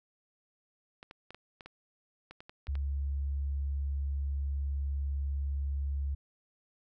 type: clicks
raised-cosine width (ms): 0.3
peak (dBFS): -31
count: 11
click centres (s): 1.029 / 1.111 / 1.306 / 1.346 / 1.608 / 1.66 / 2.31 / 2.405 / 2.495 / 2.67 / 2.754
type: tone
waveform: sine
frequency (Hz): 69.8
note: C#2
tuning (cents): +13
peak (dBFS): -30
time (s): 2.68-6.15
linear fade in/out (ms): 10
effects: none